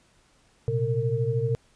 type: tone cluster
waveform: sine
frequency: 117 / 130 / 457.1 Hz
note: A#2 / C3 / A#4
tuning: +7 / -11 / -34 cents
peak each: -27 dBFS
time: 0.68-1.55 s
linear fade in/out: 0 ms
effects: pink hiss -62 dBFS RMS until 1.75 s + resampled to 22050 Hz